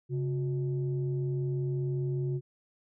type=tone pair together; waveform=sine; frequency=135.82 / 362.2 Hz; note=C#3 / F#4; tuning=-35 / -37 cents; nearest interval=octave + perfect fourth; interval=1698 cents; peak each=-28 / -35 dBFS; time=0.09-2.41 s; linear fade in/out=50 ms; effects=tanh soft clip ceiling -22 dBFS